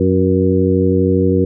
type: harmonic tone with a mistuned harmonic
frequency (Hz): 92.5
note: F#2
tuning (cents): 0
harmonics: 1 / 2 / 3 / 4 / 5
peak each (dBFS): -17 / -17 / -17 / -17 / -17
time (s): 0-1.45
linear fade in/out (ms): 5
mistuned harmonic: 5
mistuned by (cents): +38
effects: none